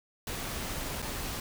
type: noise with dropouts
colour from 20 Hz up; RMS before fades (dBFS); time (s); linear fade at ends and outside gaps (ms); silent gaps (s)
pink; -36; 0.27-1.4; 2; 1.02-1.024
effects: none